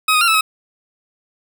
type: tone with pitch steps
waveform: 20% pulse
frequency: 1266 / 1242 / 1381 / 1310 / 1277 Hz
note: D#6 / D#6 / F6 / E6 / D#6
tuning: +30 / -3 / -20 / -11 / +45 cents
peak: -7 dBFS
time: 0.08-0.41 s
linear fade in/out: 5 ms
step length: 66 ms
effects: none